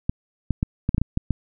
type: clicks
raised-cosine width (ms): 5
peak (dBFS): -8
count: 9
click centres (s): 0.095 / 0.507 / 0.629 / 0.891 / 0.946 / 0.981 / 1.016 / 1.174 / 1.307
effects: none